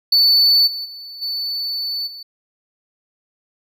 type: tone with level steps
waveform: triangle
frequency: 4489 Hz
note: C#8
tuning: 21 cents sharp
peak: -9 / -23 / -31 / -20 / -31 dBFS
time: 0.12-2.23 s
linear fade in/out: 5 ms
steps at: 0.66 / 0.84 / 1.21 / 2.06 s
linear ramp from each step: 20 ms
effects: none